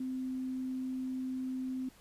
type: tone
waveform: sine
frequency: 258.6 Hz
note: C4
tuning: 20 cents flat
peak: -34 dBFS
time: 0-1.89 s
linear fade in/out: 5 ms
effects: pink hiss -61 dBFS RMS until 2 s + resampled to 32000 Hz